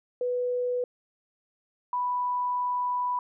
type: tone pair in turn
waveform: sine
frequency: 493.9 / 987.8 Hz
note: B4 / B5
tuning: 0 / 0 cents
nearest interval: octave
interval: 1200 cents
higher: second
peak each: -25 dBFS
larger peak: neither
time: 0.21-0.84 / 1.93-3.19 s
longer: second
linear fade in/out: 2 ms
effects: none

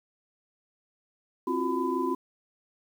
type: tone cluster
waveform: sine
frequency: 264.5 / 340.6 / 366.7 / 1005 Hz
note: C4 / F4 / F#4 / B5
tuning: +19 / -43 / -15 / +30 cents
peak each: -31 dBFS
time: 1.47-2.15 s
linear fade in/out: 5 ms
effects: 9-bit

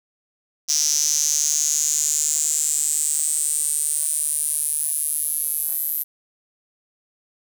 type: tone with high-pass filter sweep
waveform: square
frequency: 75.1 Hz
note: D2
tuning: 39 cents sharp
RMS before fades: -22 dBFS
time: 0.68-6.04 s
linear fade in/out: 20 ms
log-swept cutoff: 5800 to 12000 Hz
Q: 7.8
effects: none

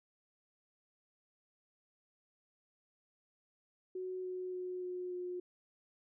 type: tone with pitch steps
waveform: sine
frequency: 370 / 367.2 / 364.5 / 361.8 / 359.1 Hz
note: F#4 / F#4 / F#4 / F#4 / F4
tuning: 0 / -13 / -26 / -39 / +48 cents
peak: -38 dBFS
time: 3.95-5.4 s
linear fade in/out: 5 ms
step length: 290 ms
effects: none

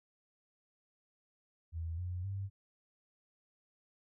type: tone with pitch steps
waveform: sine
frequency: 82.41 / 89.87 / 98 Hz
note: E2 / F#2 / G2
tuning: 0 / -50 / 0 cents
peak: -36 dBFS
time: 1.72-2.5 s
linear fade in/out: 50 ms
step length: 260 ms
effects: none

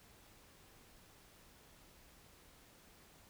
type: silence
effects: pink hiss -63 dBFS RMS until 3.29 s

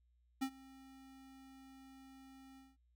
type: tone with ADSR envelope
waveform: square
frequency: 266.5 Hz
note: C4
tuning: 32 cents sharp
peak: -34 dBFS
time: 0.41-2.77 s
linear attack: 15 ms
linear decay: 72 ms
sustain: -23 dB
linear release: 200 ms
effects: added 60 Hz sine -70 dBFS peak until 2.95 s

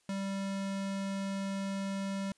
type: tone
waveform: square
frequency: 195.6 Hz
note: G3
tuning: 4 cents flat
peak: -34 dBFS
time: 0.09-2.32 s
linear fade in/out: 2 ms
effects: white hiss -71 dBFS RMS until 2.37 s + resampled to 22050 Hz

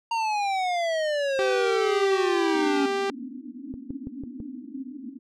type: exponential sweep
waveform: square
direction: down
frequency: 932.3 to 277.2 Hz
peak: -24 dBFS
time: 0.11-2.86 s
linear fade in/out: 5 ms
type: tone with pitch glide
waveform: sawtooth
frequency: 387.2 to 394.2 Hz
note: G4 to G4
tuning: -21 to +10 cents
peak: -20 dBFS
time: 1.39-3.1 s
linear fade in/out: 0 ms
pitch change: +31 cents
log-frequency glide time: 1.5-2.91 s
type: band-pass noise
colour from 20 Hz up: pink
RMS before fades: -38 dBFS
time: 2.53-5.19 s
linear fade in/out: 10 ms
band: 240 to 290 Hz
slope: 96 dB/octave
type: click train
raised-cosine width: 3 ms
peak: -24 dBFS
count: 5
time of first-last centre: 3.74-4.402 s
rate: 6.04 Hz
effects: low-pass 5000 Hz 12 dB/octave

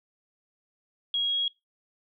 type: tone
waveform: sine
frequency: 3299 Hz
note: G#7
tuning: 12 cents flat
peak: -24 dBFS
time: 1.14-1.48 s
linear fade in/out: 2 ms
effects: noise-tail reverb RT60 0.2 s tail -23 dB re dry

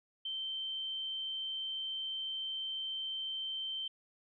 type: tone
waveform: sine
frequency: 3113 Hz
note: G7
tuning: 13 cents flat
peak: -36 dBFS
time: 0.25-3.88 s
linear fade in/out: 5 ms
effects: none

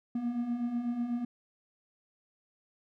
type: beating tone pair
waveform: triangle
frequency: 233.1 / 241.2 Hz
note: A#3 / B3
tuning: 0 / -41 cents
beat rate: 8.1 Hz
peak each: -36 / -29 dBFS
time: 0.15-1.25 s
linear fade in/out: 5 ms
effects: none

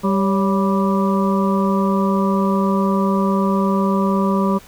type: harmonic tone with a mistuned harmonic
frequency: 196 Hz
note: G3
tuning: in tune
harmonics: 1 / 2 / 3 / 5 / 6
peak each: -16 / -23 / -25 / -24 / -25 dBFS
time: 0.03-4.59 s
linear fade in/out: 20 ms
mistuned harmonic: 3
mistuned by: -75 cents
effects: pink hiss -44 dBFS RMS until 4.67 s

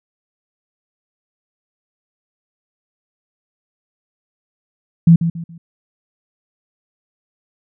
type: tone with echo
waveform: sine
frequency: 167.1 Hz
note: E3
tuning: 24 cents sharp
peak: -4 dBFS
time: 5.07-5.16 s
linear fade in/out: 5 ms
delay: 140 ms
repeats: 3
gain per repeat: -10 dB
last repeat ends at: 5.58 s
effects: none

